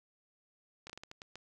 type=slowing click train; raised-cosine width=0.2 ms; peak=-29 dBFS; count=8; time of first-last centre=0.87-1.356 s; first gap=26 ms; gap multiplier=1.32; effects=none